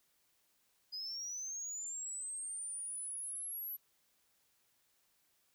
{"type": "linear sweep", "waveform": "sine", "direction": "up", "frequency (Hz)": [4926, 11840], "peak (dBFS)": -38, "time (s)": [0.92, 3.77], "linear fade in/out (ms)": 20, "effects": ["tanh soft clip ceiling -38 dBFS", "white hiss -75 dBFS RMS until 5.54 s"]}